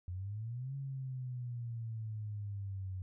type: exponential two-way sweep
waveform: sine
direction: up then down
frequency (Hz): 87.31 to 138.59 to 92.4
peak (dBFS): -38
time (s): 0.08-3.02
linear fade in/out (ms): 0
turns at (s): 0.75
effects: none